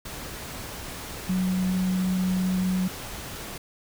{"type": "tone in noise", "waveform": "sine", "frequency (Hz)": 185, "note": "F#3", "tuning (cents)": 0, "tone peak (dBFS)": -22, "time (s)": [1.29, 2.88], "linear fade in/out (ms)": 5, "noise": "pink", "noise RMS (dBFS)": -37, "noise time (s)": [0.05, 3.58], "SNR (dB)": 12, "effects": []}